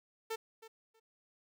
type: tone with echo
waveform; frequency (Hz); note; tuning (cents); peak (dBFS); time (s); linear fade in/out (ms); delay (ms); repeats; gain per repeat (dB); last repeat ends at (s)
sawtooth; 447; A4; +27; -32; 0.3-0.36; 10; 320; 2; -15; 1
effects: none